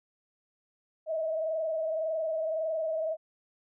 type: tone with frequency modulation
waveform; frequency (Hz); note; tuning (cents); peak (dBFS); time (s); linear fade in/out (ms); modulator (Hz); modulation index
sine; 638; D#5; +43; -28; 1.06-3.17; 50; 21.8; 0.9
effects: none